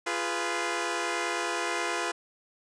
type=chord; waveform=10% pulse; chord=F diminished; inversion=none; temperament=equal with one note detuned; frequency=345.8 / 415.3 / 493.9 Hz; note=F4 / Ab4 / Cb5; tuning=-17 / 0 / 0 cents; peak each=-23 / -26 / -25 dBFS; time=0.06-2.12 s; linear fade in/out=10 ms; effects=resampled to 22050 Hz